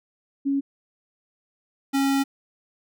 sine / square tone pair in turn, 277.2 / 274.2 Hz, C#4 / C#4, 0 / -19 cents, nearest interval unison, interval 19 cents, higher first, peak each -20 dBFS, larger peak neither, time 0.45-0.61 / 1.93-2.24 s, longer second, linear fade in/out 20 ms, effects none

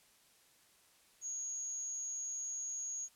sine tone, 6645 Hz, G#8, in tune, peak -38 dBFS, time 1.21-3.09 s, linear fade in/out 50 ms, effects white hiss -67 dBFS RMS until 3.15 s + low-pass 12000 Hz 12 dB/octave

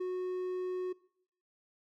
triangle tone, 366.5 Hz, F#4, 16 cents flat, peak -31 dBFS, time 0-0.93 s, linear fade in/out 10 ms, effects noise-tail reverb RT60 0.7 s tail -22 dB re dry

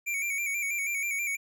square tone with vibrato, 2298 Hz, D7, 38 cents flat, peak -29 dBFS, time 0.06-1.37 s, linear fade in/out 20 ms, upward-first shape square, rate 6.2 Hz, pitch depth 52 cents each way, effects none

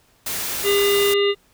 white noise, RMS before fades -26 dBFS, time 0.26-1.14 s, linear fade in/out 5 ms
harmonic tone, 403 Hz, G4, 48 cents sharp, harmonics 1 / 3 / 5 / 7 / 9 / 10, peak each -16 / -30 / -27 / -25 / -29 / -38 dBFS, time 0.63-1.35 s, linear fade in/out 50 ms
effects pink hiss -58 dBFS RMS until 1.53 s

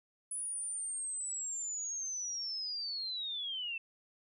sine linear sweep, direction down, 9956 to 2637 Hz, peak -36 dBFS, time 0.31-3.78 s, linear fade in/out 5 ms, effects none

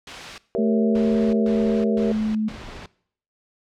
white noise, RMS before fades -33 dBFS, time 0.07-0.38 s, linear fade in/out 2 ms
sine chord, G diminished seventh, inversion none, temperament equal, 392 / 466.2 / 554.4 / 659.3 Hz, G4 / Bb4 / Db5 / Fb5, 0 / 0 / 0 / 0 cents, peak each -26 / -24 / -30 / -30 dBFS, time 0.55-2.12 s, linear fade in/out 0 ms
sine tone with pitch glide, 220 to 216.2 Hz, A3 to A3, 0 to -30 cents, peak -19 dBFS, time 0.58-2.49 s, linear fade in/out 10 ms, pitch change -30 cents, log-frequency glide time 1.1-2.03 s
pink noise bursts, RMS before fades -37 dBFS, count 4, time 0.95-2.86 s, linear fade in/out 2 ms, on 380 ms, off 130 ms
effects noise-tail reverb RT60 0.6 s tail -21 dB re dry + low-pass 4000 Hz 12 dB/octave

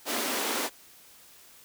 pink high-pass noise, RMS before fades -30 dBFS, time 0.05-0.7 s, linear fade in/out 50 ms, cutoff 230 Hz, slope 48 dB/octave, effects white hiss -54 dBFS RMS until 1.64 s

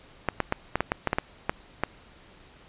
clicks, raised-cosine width 0.5 ms, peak -8 dBFS, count 11, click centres 0.287 / 0.403 / 0.524 / 0.756 / 0.806 / 0.919 / 1.073 / 1.131 / 1.185 / 1.495 / 1.836 s, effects pink hiss -53 dBFS RMS until 2.68 s + resampled to 8000 Hz

